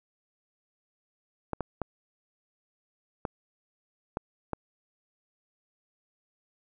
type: clicks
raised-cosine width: 1 ms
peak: -16 dBFS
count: 6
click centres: 1.533 / 1.607 / 1.817 / 3.252 / 4.171 / 4.533 s
effects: none